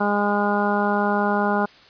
harmonic tone, 204.9 Hz, G#3, 23 cents flat, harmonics 1 / 2 / 3 / 4 / 5 / 6 / 7, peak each -23 / -26 / -27 / -24 / -28 / -31 / -27 dBFS, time 0-1.66 s, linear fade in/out 10 ms, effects white hiss -49 dBFS RMS until 1.89 s + resampled to 11025 Hz

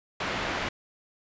white low-pass noise, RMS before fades -31 dBFS, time 0.2-0.69 s, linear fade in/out 5 ms, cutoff 2100 Hz, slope 12 dB/octave, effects resampled to 16000 Hz

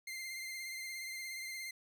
sawtooth tone with vibrato, 2093 Hz, C7, in tune, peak -38 dBFS, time 0.07-1.71 s, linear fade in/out 5 ms, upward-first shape triangle, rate 17 Hz, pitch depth 32 cents each way, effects none

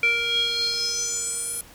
square tone with band-pass filter sweep, 468.2 Hz, A#4, 8 cents sharp, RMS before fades -25 dBFS, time 0.03-1.61 s, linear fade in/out 2 ms, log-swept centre 2300 to 11000 Hz, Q 7.4, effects pink hiss -48 dBFS RMS until 1.74 s

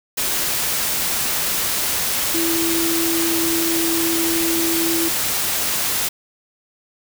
sine tone in noise, 332 Hz, E4, 12 cents sharp, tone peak -20 dBFS, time 2.34-5.09 s, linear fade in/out 10 ms, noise white, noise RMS -21 dBFS, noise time 0.17-6.09 s, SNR -2 dB, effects none

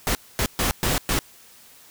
pink noise bursts at uneven times, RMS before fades -22 dBFS, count 5, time 0.07-0.15 / 0.39-0.46 / 0.59-0.71 / 0.83-0.98 / 1.09-1.19 s, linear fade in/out 0 ms, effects white hiss -50 dBFS RMS until 1.9 s

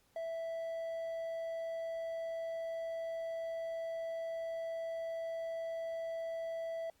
triangle tone with hard clipping, 659.3 Hz, E5, in tune, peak -38 dBFS, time 0.16-6.9 s, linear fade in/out 2 ms, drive 6 dB, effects pink hiss -71 dBFS RMS until 7 s + Opus 48 kbps

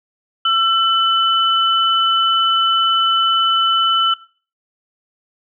sine tone pair together, 1341 / 3010 Hz, E6 / F#7, +29 / +29 cents, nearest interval octave + major second, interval 1400 cents, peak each -15 dBFS, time 0.45-4.14 s, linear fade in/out 5 ms, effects noise-tail reverb RT60 0.4 s tail -18 dB re dry

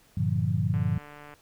sine chord, G minor seventh, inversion none, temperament equal with one note detuned, 98 / 116.54 / 148.45 / 174.61 Hz, G2 / Bb2 / D3 / F3, 0 / 0 / +19 / 0 cents, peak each -28 / -28 / -29 / -30 dBFS, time 0.17-0.98 s, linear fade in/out 5 ms
click train, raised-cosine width 0.5 ms, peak -31 dBFS, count 89, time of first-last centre 0.74-1.339 s, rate 147 Hz
effects pink hiss -60 dBFS RMS until 1.41 s

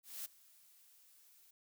blue noise with ADSR envelope, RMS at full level -43 dBFS, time 0.03-1.51 s, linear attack 220 ms, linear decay 14 ms, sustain -22 dB, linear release 6 ms, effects none

